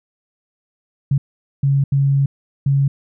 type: tone bursts at uneven times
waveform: sine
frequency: 138.59 Hz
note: C#3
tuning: in tune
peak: -12 dBFS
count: 4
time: 1.11-1.18 / 1.63-1.84 / 1.92-2.26 / 2.66-2.88 s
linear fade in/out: 5 ms
effects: none